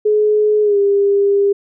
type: tone with pitch glide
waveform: sine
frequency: 423.4 to 401 Hz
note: G#4 to G4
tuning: +33 to +39 cents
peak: -10 dBFS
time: 0.05-1.53 s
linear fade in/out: 10 ms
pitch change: -94 cents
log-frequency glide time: 0.62-0.78 s
effects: none